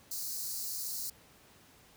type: high-pass noise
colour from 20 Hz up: white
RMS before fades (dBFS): -38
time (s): 0.11-1.1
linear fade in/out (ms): 5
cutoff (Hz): 4100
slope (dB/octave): 96
effects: pink hiss -60 dBFS RMS until 1.96 s + high-pass 60 Hz 12 dB/octave